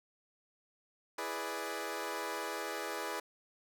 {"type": "chord", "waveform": "15% pulse", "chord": "E dominant seventh", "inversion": "none", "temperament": "equal", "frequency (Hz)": [329.6, 415.3, 493.9, 587.3], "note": ["E4", "G#4", "B4", "D5"], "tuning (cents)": [0, 0, 0, 0], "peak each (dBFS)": [-38, -35, -36, -37], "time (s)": [1.18, 3.2], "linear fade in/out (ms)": 5, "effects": []}